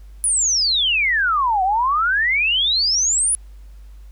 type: exponential two-way sweep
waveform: sine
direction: down then up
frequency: 10160 to 730 to 10160 Hz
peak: -15 dBFS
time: 0.24-3.35 s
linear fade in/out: 0 ms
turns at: 1.63 s
effects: added 50 Hz sine -37 dBFS peak until 4.11 s + pink hiss -59 dBFS RMS until 4.11 s